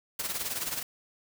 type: noise with tremolo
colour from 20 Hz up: white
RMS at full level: -31 dBFS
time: 0.19-0.83 s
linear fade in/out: 5 ms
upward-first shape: sine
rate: 19 Hz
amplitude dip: 65%
effects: none